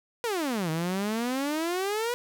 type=exponential two-way sweep; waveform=sawtooth; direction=down then up; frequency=493.9 to 155.56 to 493.9 Hz; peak=-23 dBFS; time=0.24-2.14 s; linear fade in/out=0 ms; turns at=0.7 s; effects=none